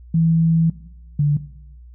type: tone pair in turn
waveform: sine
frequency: 163.9 / 146.02 Hz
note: E3 / D3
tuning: -10 / -10 cents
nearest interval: major second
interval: 200 cents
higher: first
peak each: -13 dBFS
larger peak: neither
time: 0.14-0.7 / 1.19-1.37 s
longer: first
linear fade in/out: 5 ms
effects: noise-tail reverb RT60 0.9 s tail -17 dB re dry + added 60 Hz sine -39 dBFS peak until 1.94 s